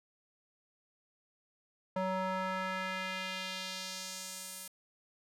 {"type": "tone with band-pass filter sweep", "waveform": "square", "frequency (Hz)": 187.5, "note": "F#3", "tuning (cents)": 23, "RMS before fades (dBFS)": -38, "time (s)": [1.96, 4.68], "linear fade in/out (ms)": 5, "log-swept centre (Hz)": [740, 11000], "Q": 1.3, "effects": []}